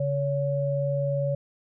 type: tone pair together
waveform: sine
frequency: 140.7 / 562.8 Hz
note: C#3 / C#5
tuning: +26 / +26 cents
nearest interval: 2 octaves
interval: 2400 cents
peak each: -26 / -26 dBFS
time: 0-1.35 s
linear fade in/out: 5 ms
effects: none